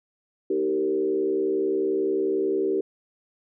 sine tone with frequency modulation, 386.5 Hz, G4, 24 cents flat, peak -21 dBFS, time 0.5-2.81 s, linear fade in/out 5 ms, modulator 71.2 Hz, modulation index 0.96, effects none

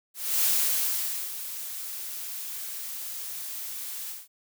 blue noise with ADSR envelope, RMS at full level -23 dBFS, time 0.14-4.28 s, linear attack 290 ms, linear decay 880 ms, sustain -13 dB, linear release 190 ms, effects none

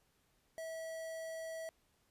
square tone with notch filter, 649 Hz, E5, 27 cents flat, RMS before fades -44 dBFS, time 0.58-1.69 s, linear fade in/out 0 ms, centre 3600 Hz, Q 1.7, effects pink hiss -75 dBFS RMS until 2.1 s + resampled to 32000 Hz

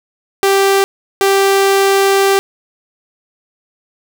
sawtooth tone bursts at uneven times, 392 Hz, G4, in tune, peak -5 dBFS, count 2, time 0.43-0.84 / 1.21-2.39 s, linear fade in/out 0 ms, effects none

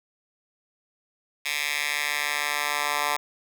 10% pulse tone with high-pass filter sweep, 146.5 Hz, D3, 4 cents flat, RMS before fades -27 dBFS, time 1.45-3.17 s, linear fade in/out 10 ms, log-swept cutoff 2400 to 1100 Hz, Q 1.8, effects none

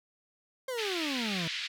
40% pulse exponential sweep, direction down, 536 to 157.2 Hz, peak -32 dBFS, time 0.68-1.48 s, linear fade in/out 5 ms
white band-pass noise, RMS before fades -36 dBFS, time 0.77-1.68 s, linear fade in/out 20 ms, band 1800 to 4100 Hz, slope 24 dB/octave
effects none

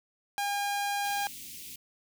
sawtooth tone, 809 Hz, G#5, 46 cents flat, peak -25 dBFS, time 0.38-1.27 s, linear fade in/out 0 ms
white band-stop noise, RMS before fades -44 dBFS, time 1.04-1.76 s, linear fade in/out 5 ms, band 360 to 2200 Hz, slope 48 dB/octave
effects none

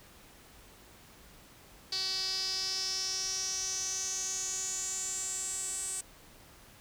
sawtooth tone with band-pass filter sweep, 379.1 Hz, F#4, 42 cents sharp, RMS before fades -35 dBFS, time 1.92-6.01 s, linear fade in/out 5 ms, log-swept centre 4600 to 8300 Hz, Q 8.5, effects pink hiss -56 dBFS RMS until 6.8 s

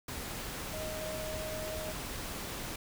sine tone in noise, 625 Hz, D#5, 8 cents sharp, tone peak -39 dBFS, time 0.73-1.92 s, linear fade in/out 5 ms, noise pink, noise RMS -40 dBFS, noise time 0.08-2.76 s, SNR -2 dB, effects none

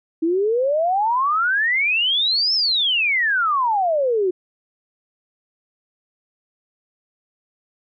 sine exponential two-way sweep, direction up then down, 315.6 to 5400 to 353.3 Hz, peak -16 dBFS, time 0.22-4.31 s, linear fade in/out 10 ms, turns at 2.54 s, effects none

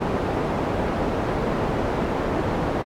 white low-pass noise, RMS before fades -24 dBFS, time 0-2.83 s, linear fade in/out 20 ms, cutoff 640 Hz, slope 12 dB/octave, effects AAC 64 kbps

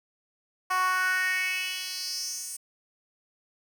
10% pulse tone with high-pass filter sweep, 370 Hz, F#4, in tune, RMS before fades -29 dBFS, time 0.7-2.57 s, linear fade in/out 10 ms, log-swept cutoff 940 to 8200 Hz, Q 4, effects 9-bit

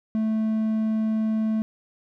triangle tone, 219.1 Hz, A3, 7 cents flat, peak -19 dBFS, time 0.15-1.62 s, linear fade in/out 0 ms, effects none

